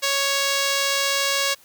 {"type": "tone", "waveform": "5% pulse", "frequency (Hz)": 554.4, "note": "C#5", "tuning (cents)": 0, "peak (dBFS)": -8, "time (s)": [0.02, 1.55], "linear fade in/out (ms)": 20, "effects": ["white hiss -53 dBFS RMS until 1.64 s"]}